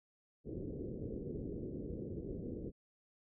white low-pass noise, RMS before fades -43 dBFS, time 0.44-2.72 s, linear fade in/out 50 ms, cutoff 460 Hz, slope 48 dB/octave, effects none

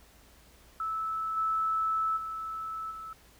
sine tone with level steps, 1309 Hz, E6, 13 cents flat, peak -30 / -26 / -34 / -39 dBFS, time 0.8-3.13 s, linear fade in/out 2 ms, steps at 1.36 / 2.16 / 2.9 s, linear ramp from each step 20 ms, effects added 57 Hz sine -60 dBFS peak until 3.39 s + pink hiss -59 dBFS RMS until 3.39 s

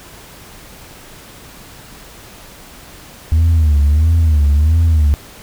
sine tone with vibrato, 77.2 Hz, D#2, 13 cents flat, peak -6 dBFS, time 3.32-5.14 s, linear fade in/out 0 ms, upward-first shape sine, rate 1.5 Hz, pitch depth 130 cents each way, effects tanh soft clip ceiling -7 dBFS + pink hiss -38 dBFS RMS until 5.42 s

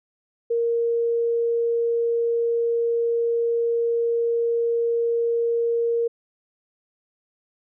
sine tone, 466.5 Hz, A#4, 1 cent sharp, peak -19 dBFS, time 0.5-6.08 s, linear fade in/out 10 ms, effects none

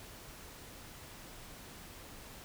silence, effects pink hiss -51 dBFS RMS until 2.44 s

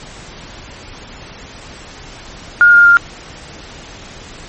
sine tone with pitch steps, 1423 / 1411.5 / 1400.2 Hz, F6 / F6 / F6, +32 / +18 / +4 cents, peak -3 dBFS, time 2.61-2.97 s, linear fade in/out 0 ms, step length 120 ms, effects pink hiss -34 dBFS RMS until 4.48 s + MP3 32 kbps

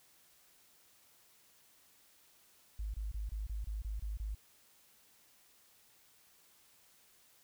sine tone bursts, 52.2 Hz, G#1, 10 cents sharp, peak -36 dBFS, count 9, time 2.79-4.348 s, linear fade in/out 5 ms, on 150 ms, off 26 ms, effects white hiss -66 dBFS RMS until 7.43 s

